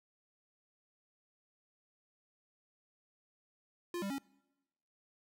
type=tone with pitch steps; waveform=square; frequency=349.2 / 197.8 / 275.6 Hz; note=F4 / G3 / C#4; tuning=0 / +16 / -10 cents; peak=-37 dBFS; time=3.94-4.183 s; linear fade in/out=2 ms; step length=81 ms; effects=noise-tail reverb RT60 1.0 s tail -25 dB re dry